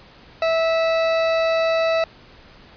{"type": "tone", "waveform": "40% pulse", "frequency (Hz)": 654, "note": "E5", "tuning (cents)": -14, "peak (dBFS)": -16, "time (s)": [0.42, 2.04], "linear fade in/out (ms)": 2, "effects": ["pink hiss -47 dBFS RMS until 2.76 s", "resampled to 11025 Hz"]}